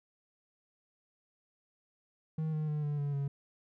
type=tone with pitch steps; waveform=triangle; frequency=157.7 / 154.01 / 150.4 / 146.88 / 143.45 / 140.09 Hz; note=D#3 / D#3 / D3 / D3 / D3 / C#3; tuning=+24 / -17 / +42 / +1 / -40 / +19 cents; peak=-29 dBFS; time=2.38-3.28 s; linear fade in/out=5 ms; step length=150 ms; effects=none